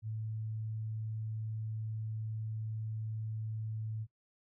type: tone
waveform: sine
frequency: 109.7 Hz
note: A2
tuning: 5 cents flat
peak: -36 dBFS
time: 0.02-4.07 s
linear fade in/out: 50 ms
effects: noise-tail reverb RT60 0.1 s tail -21 dB re dry